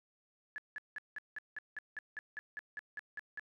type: tone bursts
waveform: sine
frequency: 1712 Hz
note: A6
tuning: 48 cents flat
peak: -39 dBFS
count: 15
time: 0.56-3.395 s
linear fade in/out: 0 ms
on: 21 ms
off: 180 ms
effects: none

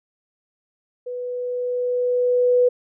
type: tone with level ramp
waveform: sine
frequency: 493.9 Hz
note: B4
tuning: in tune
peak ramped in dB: -27 to -12 dBFS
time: 1.06-2.69 s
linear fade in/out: 10 ms
effects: none

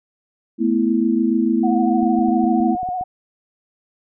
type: chord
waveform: sine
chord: A suspended second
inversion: none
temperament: equal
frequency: 220 / 246.9 / 329.6 Hz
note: A3 / B3 / E4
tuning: 0 / 0 / 0 cents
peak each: -19 dBFS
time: 0.58-2.77 s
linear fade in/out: 50 ms
type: tone with vibrato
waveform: sine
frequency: 730 Hz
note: F#5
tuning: 24 cents flat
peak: -21 dBFS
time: 1.63-3.04 s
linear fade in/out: 10 ms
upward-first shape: sine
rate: 13 Hz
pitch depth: 42 cents each way
type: clicks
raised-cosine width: 3 ms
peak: -24 dBFS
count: 9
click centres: 2.03 / 2.19 / 2.285 / 2.44 / 2.603 / 2.75 / 2.831 / 2.889 / 3.011 s
effects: none

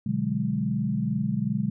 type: chord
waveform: sine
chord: G# half-diminished seventh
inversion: first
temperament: equal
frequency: 123.47 / 146.83 / 185 / 207.7 Hz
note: B2 / D3 / F#3 / G#3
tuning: 0 / 0 / 0 / 0 cents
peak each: -31 / -30 / -30 / -27 dBFS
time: 0.06-1.7 s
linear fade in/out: 5 ms
effects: none

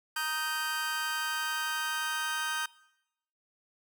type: chord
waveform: sawtooth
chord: Eb major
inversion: second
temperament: just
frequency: 933.4 / 1244.5 / 1555.6 Hz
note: Bb5 / Eb6 / G6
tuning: +2 / 0 / -14 cents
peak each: -34 / -33 / -29 dBFS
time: 0.16-2.66 s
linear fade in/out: 5 ms
effects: noise-tail reverb RT60 0.9 s tail -22 dB re dry

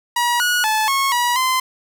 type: tone with pitch steps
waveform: sawtooth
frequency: 960 / 1457 / 867 / 1093 / 967 / 1033 Hz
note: B5 / F#6 / A5 / C#6 / B5 / C6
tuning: -49 / -27 / -26 / -25 / -37 / -22 cents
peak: -12 dBFS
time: 0.16-1.6 s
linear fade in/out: 5 ms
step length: 240 ms
effects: none

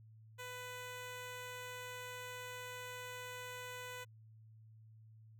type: tone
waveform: 10% pulse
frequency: 498.3 Hz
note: B4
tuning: 15 cents sharp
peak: -37 dBFS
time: 0.38-4.05 s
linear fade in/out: 20 ms
effects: added 110 Hz sine -57 dBFS peak until 5.39 s

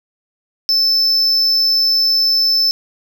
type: tone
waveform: triangle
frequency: 5274 Hz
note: E8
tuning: in tune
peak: -10 dBFS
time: 0.69-2.71 s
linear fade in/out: 0 ms
effects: none

